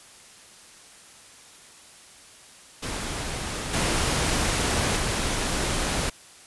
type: noise with level steps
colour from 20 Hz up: pink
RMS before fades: -31 / -24 / -26 dBFS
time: 2.82-6.1 s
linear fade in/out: 10 ms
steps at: 3.73 / 4.96 s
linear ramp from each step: 10 ms
effects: white hiss -49 dBFS RMS until 6.46 s + resampled to 24000 Hz